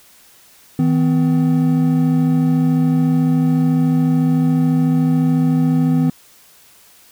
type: tone pair together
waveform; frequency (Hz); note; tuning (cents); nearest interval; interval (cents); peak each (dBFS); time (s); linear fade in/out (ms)
triangle; 159.9 / 253.8; D#3 / B3; +48 / +47; minor sixth; 799; -13; 0.79-6.1; 2
effects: white hiss -48 dBFS RMS until 7.11 s